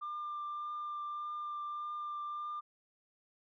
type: tone with vibrato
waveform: sine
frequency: 1193 Hz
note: D6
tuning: 27 cents sharp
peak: -36 dBFS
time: 0.01-2.61 s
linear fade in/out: 20 ms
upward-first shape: triangle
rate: 1.7 Hz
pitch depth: 13 cents each way
effects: tanh soft clip ceiling -35 dBFS